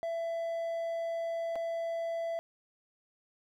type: tone with dropouts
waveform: triangle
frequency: 667 Hz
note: E5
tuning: 20 cents sharp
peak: -30 dBFS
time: 0.03-2.39 s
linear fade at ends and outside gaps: 0 ms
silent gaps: 1.556-1.56 s
effects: none